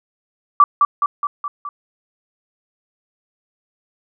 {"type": "tone with echo", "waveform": "sine", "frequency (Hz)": 1160, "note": "D6", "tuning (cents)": -22, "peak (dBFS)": -5, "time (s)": [0.6, 0.64], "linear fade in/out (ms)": 2, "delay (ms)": 210, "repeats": 5, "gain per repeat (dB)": -4, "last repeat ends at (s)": 1.69, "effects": []}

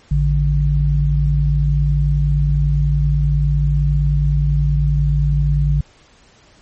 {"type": "tone pair together", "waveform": "sine", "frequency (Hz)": [55.42, 145.7], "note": ["A1", "D3"], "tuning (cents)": [13, -13], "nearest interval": "octave + perfect fourth", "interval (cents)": 1674, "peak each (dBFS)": -15, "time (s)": [0.11, 5.81], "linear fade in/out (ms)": 5, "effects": ["pink hiss -50 dBFS RMS until 6.61 s", "MP3 32 kbps"]}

